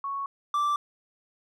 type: tone pair in turn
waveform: sine / triangle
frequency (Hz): 1108.7 / 1170.9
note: C#6 / D6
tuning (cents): 0 / -6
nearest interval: minor second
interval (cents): 94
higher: second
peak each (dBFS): -29 / -21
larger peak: second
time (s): 0.04-0.26 / 0.54-0.76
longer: neither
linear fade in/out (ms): 2
effects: none